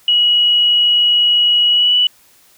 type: tone with pitch glide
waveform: sine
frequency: 2913 to 2957 Hz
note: F#7 to F#7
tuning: -28 to -2 cents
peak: -9 dBFS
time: 0.08-2.07 s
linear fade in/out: 2 ms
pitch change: +26 cents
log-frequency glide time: 1.67-1.96 s
effects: white hiss -50 dBFS RMS until 2.57 s